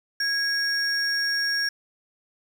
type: tone pair together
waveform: sine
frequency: 1650 / 5550 Hz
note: G#6 / F8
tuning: -12 / -12 cents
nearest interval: octave + major sixth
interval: 2100 cents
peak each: -23 dBFS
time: 0.2-1.69 s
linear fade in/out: 5 ms
effects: tanh soft clip ceiling -19 dBFS + 8-bit